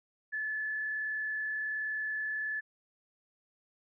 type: tone with frequency modulation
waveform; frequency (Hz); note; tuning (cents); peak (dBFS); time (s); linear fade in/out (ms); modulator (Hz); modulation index
sine; 1730; A6; -30; -32; 0.32-2.61; 20; 38.7; 0.52
effects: none